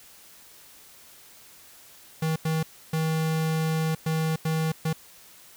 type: tone bursts at uneven times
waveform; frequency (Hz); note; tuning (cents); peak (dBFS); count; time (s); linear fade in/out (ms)
square; 159.4; D#3; +42; -24; 6; 2.22-2.36 / 2.45-2.63 / 2.93-3.95 / 4.06-4.36 / 4.45-4.72 / 4.85-4.93; 5
effects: white hiss -51 dBFS RMS until 5.56 s